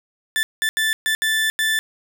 30% pulse tone bursts at uneven times, 1760 Hz, A6, in tune, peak -15 dBFS, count 6, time 0.36-0.43 / 0.62-0.69 / 0.77-0.93 / 1.06-1.15 / 1.22-1.5 / 1.59-1.79 s, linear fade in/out 0 ms, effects none

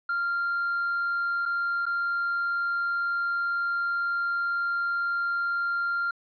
triangle tone with dropouts, 1391 Hz, F6, 7 cents flat, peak -22 dBFS, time 0.09-6.11 s, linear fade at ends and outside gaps 5 ms, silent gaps 1.455-1.459 / 1.856-1.864 s, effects tanh soft clip ceiling -20 dBFS + resampled to 11025 Hz

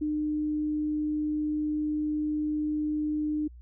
sine tone, 302.6 Hz, D#4, 48 cents flat, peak -26 dBFS, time 0.01-3.48 s, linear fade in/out 10 ms, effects added 60 Hz sine -45 dBFS peak until 3.61 s

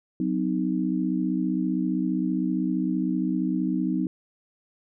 sine chord, C diminished, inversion second, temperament equal with one note detuned, 185 / 255.8 / 311.1 Hz, Gb3 / C4 / Eb4, 0 / -39 / 0 cents, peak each -27 dBFS, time 0.2-4.07 s, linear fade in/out 2 ms, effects none

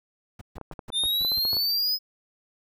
brown noise bursts, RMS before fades -39 dBFS, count 8, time 0.39-1.554 s, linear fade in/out 5 ms, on 23 ms, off 140 ms
clicks, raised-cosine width 1 ms, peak -23 dBFS, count 11, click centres 0.582 / 0.613 / 0.713 / 0.792 / 0.902 / 1.037 / 1.249 / 1.319 / 1.452 / 1.531 / 1.568 s
square exponential sweep, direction up, 3568 to 5100 Hz, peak -23 dBFS, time 0.92-1.99 s, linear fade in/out 50 ms
effects none

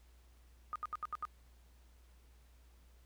sine tone bursts, 1229 Hz, D#6, 22 cents flat, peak -36 dBFS, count 6, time 0.73-1.252 s, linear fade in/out 0 ms, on 27 ms, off 72 ms, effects added 60 Hz sine -60 dBFS peak until 3.05 s + pink hiss -71 dBFS RMS until 3.05 s

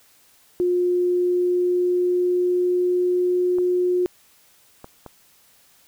sine tone with pitch glide, 356.7 to 360 Hz, F4 to F#4, +37 to -47 cents, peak -17 dBFS, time 0.6-4.06 s, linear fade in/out 0 ms, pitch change +16 cents, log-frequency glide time 0.99-3.68 s
clicks, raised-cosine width 1 ms, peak -23 dBFS, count 3, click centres 3.585 / 4.844 / 5.063 s
effects white hiss -56 dBFS RMS until 5.87 s

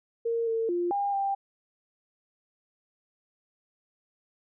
sine tone with pitch steps, 462.3 / 452.5 / 349.8 / 805 / 790 Hz, A#4 / A4 / F4 / G5 / G5, -14 / +48 / +3 / +46 / +13 cents, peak -25 dBFS, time 0.25-1.35 s, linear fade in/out 10 ms, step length 220 ms, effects none

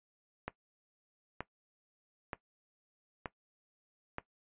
click train, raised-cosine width 0.5 ms, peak -22 dBFS, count 5, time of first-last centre 0.48-4.184 s, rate 1.08 Hz, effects noise-tail reverb RT60 0.1 s tail -17 dB re dry + resampled to 8000 Hz

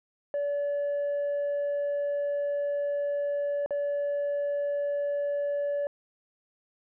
sine tone with dropouts, 574 Hz, D5, 40 cents flat, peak -24 dBFS, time 0.34-5.87 s, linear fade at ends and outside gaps 1 ms, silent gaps 3.661-3.707 s, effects tanh soft clip ceiling -25 dBFS

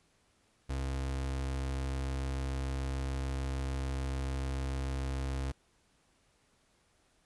35% pulse tone, 66.8 Hz, C2, 36 cents sharp, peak -31 dBFS, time 0.69-5.52 s, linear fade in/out 10 ms, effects pink hiss -70 dBFS RMS until 7.25 s + resampled to 24000 Hz

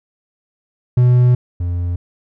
triangle tone pair in turn, 123.8 / 87.54 Hz, B2 / F2, +5 / +5 cents, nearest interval tritone, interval 600 cents, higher first, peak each -6 / -15 dBFS, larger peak first, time 0.97-1.35 / 1.6-1.96 s, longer first, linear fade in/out 5 ms, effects none

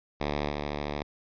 5% pulse tone with level steps, 73.3 Hz, D2, 3 cents flat, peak -17 / -20 dBFS, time 0.2-1.03 s, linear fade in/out 10 ms, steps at 0.49 s, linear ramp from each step 20 ms, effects resampled to 11025 Hz

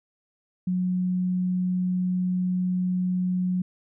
sine tone, 182.2 Hz, F#3, 26 cents flat, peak -22 dBFS, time 0.67-3.62 s, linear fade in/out 5 ms, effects none

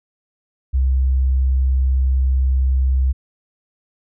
sine tone, 65.41 Hz, C2, in tune, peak -13 dBFS, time 0.73-3.13 s, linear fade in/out 20 ms, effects none

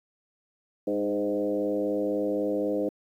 sine tone with frequency modulation, 410.2 Hz, G#4, 21 cents flat, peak -24 dBFS, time 0.87-2.89 s, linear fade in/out 5 ms, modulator 104 Hz, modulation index 1.7, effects high-pass 150 Hz 12 dB/octave + 10-bit

